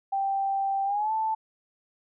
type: tone with pitch glide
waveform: sine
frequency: 784 to 880 Hz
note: G5 to A5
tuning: 0 to 0 cents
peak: -24 dBFS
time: 0.12-1.35 s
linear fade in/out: 10 ms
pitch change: +200 cents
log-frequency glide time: 0.85-1.12 s
effects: none